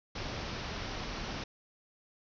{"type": "low-pass noise", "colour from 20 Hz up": "pink", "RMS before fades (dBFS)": -39, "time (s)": [0.15, 1.44], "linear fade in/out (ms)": 5, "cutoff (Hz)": 5900, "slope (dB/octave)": 96, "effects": []}